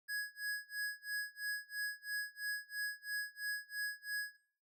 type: tone with tremolo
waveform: square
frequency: 1670 Hz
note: G#6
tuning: 9 cents sharp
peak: -37 dBFS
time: 0.08-4.37 s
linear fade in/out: 20 ms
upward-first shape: sine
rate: 3 Hz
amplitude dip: 100%
effects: noise-tail reverb RT60 0.5 s tail -17 dB re dry